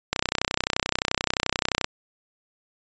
click train, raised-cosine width 0.2 ms, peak -4 dBFS, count 55, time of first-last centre 0.13-1.844 s, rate 31.5 Hz, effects resampled to 16000 Hz

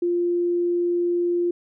sine tone, 348.8 Hz, F4, 2 cents flat, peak -19 dBFS, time 0.02-1.51 s, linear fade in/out 5 ms, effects none

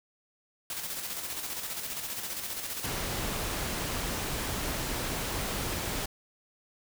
white noise with tremolo, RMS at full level -35 dBFS, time 0.7-2.86 s, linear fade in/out 2 ms, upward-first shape square, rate 15 Hz, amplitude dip 40%
pink noise, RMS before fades -33 dBFS, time 2.84-6.06 s, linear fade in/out 5 ms
effects none

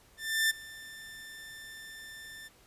sawtooth tone with ADSR envelope, 1781 Hz, A6, 21 cents sharp, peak -20 dBFS, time 0.17-2.49 s, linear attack 330 ms, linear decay 16 ms, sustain -21 dB, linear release 23 ms, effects pink hiss -61 dBFS RMS until 2.66 s + resampled to 32000 Hz

